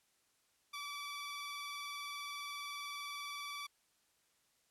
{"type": "tone with vibrato", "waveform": "15% pulse", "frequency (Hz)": 1155, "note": "D6", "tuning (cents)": -29, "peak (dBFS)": -36, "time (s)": [0.73, 3.67], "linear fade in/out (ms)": 10, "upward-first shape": "square", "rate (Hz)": 20, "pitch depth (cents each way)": 22, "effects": ["white hiss -75 dBFS RMS until 4.7 s", "low-pass 11000 Hz 12 dB/octave"]}